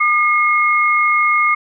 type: tone pair together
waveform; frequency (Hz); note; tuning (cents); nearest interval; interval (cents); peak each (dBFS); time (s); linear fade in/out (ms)
sine; 1210 / 2156; D#6 / C#7; -49 / -49; minor seventh; 1000; -14; 0-1.55; 10
effects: none